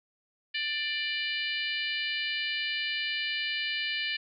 harmonic tone with a mistuned harmonic, 590 Hz, D5, 8 cents sharp, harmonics 3 / 4 / 5 / 6 / 7 / 8, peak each -35 / -34 / -34 / -42 / -39 / -43 dBFS, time 0.54-4.17 s, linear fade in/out 10 ms, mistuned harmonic 6, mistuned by +38 cents, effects none

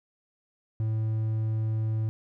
triangle tone, 110 Hz, A2, in tune, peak -23 dBFS, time 0.8-2.09 s, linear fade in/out 0 ms, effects none

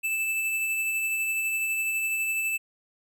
square tone with tremolo, 2637 Hz, E7, in tune, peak -25 dBFS, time 0.03-2.58 s, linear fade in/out 20 ms, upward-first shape sine, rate 12 Hz, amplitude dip 25%, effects none

